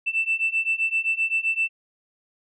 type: beating tone pair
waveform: sine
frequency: 2660 / 2667.7 Hz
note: E7 / E7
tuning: +15 / +20 cents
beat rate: 7.7 Hz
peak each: -24 / -23 dBFS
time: 0.06-1.69 s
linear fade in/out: 20 ms
effects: tanh soft clip ceiling -14 dBFS